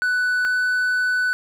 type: tone pair in turn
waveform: triangle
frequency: 1489 / 1494.7 Hz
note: F#6 / F#6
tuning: +11 / +17 cents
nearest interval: unison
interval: 6 cents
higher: second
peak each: -16 dBFS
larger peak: neither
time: 0.02-0.45 / 0.45-1.33 s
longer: second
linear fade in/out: 0 ms
effects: none